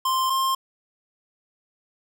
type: tone pair in turn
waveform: square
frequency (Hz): 1046.5 / 1059.9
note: C6 / C6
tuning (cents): 0 / +22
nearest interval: unison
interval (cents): 22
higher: second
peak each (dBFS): -21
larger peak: neither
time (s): 0.05-0.3 / 0.3-0.55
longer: neither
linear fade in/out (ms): 5
effects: none